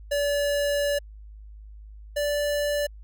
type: tone pair in turn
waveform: square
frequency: 575 / 583.4 Hz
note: D5 / D5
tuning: -37 / -12 cents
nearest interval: unison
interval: 25 cents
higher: second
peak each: -23 / -24 dBFS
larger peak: first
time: 0.11-0.99 / 2.16-2.87 s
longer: first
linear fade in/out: 10 ms
effects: added 52 Hz sine -41 dBFS peak until 3.03 s